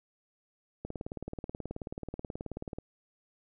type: click train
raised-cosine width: 2 ms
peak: -24 dBFS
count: 37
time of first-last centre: 0.85-2.785 s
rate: 18.6 Hz
effects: none